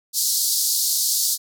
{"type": "band-pass noise", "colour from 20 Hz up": "pink", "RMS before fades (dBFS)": -21, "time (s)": [0.13, 1.38], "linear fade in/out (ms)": 50, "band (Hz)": [4200, 16000], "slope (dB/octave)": 48, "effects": []}